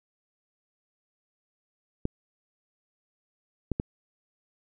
clicks, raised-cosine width 3 ms, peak -14 dBFS, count 3, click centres 2.054 / 3.717 / 3.799 s, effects none

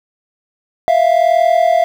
triangle tone pair together, 657.4 / 698.5 Hz, E5 / F5, -5 / 0 cents, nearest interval minor second, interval 105 cents, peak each -10 dBFS, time 0.88-1.84 s, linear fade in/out 0 ms, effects 7-bit

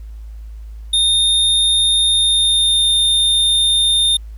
square tone with pitch glide, 3657 to 3634 Hz, A#7 to A#7, -34 to -45 cents, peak -12 dBFS, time 0.93-4.17 s, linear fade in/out 5 ms, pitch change -11 cents, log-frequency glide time 2.07-2.87 s, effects added 54 Hz sine -29 dBFS peak until 4.37 s + pink hiss -57 dBFS RMS until 4.37 s

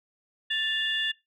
sine tone cluster, 1766 / 2815 / 3463 Hz, A6 / F7 / A7, +6 / +13 / -28 cents, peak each -29 dBFS, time 0.5-1.12 s, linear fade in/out 10 ms, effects noise-tail reverb RT60 0.2 s tail -21 dB re dry + tanh soft clip ceiling -16 dBFS

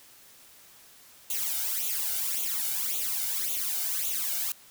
blue noise with flanger, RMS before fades -30 dBFS, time 1.3-4.52 s, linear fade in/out 2 ms, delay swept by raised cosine 0.29 to 1.39 ms, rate 1.8 Hz, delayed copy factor +0.85, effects white hiss -54 dBFS RMS until 4.7 s

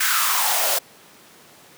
white noise with high-pass filter sweep, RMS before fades -20 dBFS, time 0-0.79 s, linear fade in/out 10 ms, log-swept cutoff 1600 to 550 Hz, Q 4.5, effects pink hiss -48 dBFS RMS until 1.77 s + high-pass 200 Hz 12 dB/octave

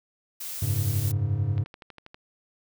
blue noise, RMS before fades -35 dBFS, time 0.4-1.12 s, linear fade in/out 10 ms
triangle chord, F# suspended second, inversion none, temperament equal, 92.5 / 103.83 / 138.59 Hz, F#2 / G#2 / C#3, 0 / 0 / 0 cents, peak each -28 / -23 / -28 dBFS, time 0.62-1.64 s, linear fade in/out 5 ms
click train, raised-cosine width 0.3 ms, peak -28 dBFS, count 8, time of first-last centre 1.58-2.145 s, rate 12.4 Hz
effects none

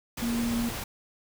sine tone in noise, 234.8 Hz, A#3, 13 cents sharp, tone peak -26 dBFS, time 0.22-0.69 s, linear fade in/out 5 ms, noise pink, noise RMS -35 dBFS, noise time 0.17-0.84 s, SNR +6 dB, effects none

